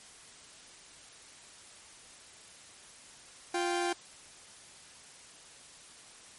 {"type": "tone pair together", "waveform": "sawtooth", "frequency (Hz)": [349.2, 784], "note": ["F4", "G5"], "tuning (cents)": [0, 0], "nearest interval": "octave + major second", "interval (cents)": 1400, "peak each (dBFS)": [-27, -30], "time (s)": [3.54, 3.93], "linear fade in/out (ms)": 5, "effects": ["white hiss -53 dBFS RMS until 6.38 s", "MP3 48 kbps"]}